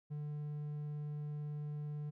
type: tone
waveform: triangle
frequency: 148.5 Hz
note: D3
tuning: 20 cents sharp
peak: -37 dBFS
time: 0.1-2.11 s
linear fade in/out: 20 ms
effects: none